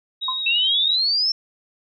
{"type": "tone with vibrato", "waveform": "sine", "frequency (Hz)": 3787, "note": "A#7", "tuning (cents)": 27, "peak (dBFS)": -23, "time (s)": [0.21, 0.97], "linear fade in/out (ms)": 20, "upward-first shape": "sine", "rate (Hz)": 12, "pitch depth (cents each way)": 14}
{"type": "tone with exponential decay", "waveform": "sine", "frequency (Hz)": 1035, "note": "C6", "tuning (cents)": -19, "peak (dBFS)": -19, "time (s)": [0.28, 0.42], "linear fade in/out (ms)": 5, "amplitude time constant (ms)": 29}
{"type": "exponential sweep", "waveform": "sine", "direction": "up", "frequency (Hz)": [2637, 5430], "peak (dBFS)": -17, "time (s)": [0.46, 1.32], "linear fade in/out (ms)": 5}
{"effects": []}